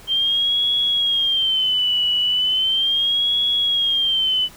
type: tone with vibrato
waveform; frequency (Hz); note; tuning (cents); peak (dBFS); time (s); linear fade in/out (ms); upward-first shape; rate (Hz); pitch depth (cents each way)
sine; 3139; G7; +2; -16; 0.07-4.49; 50; sine; 0.37; 110
effects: pink hiss -44 dBFS RMS until 4.56 s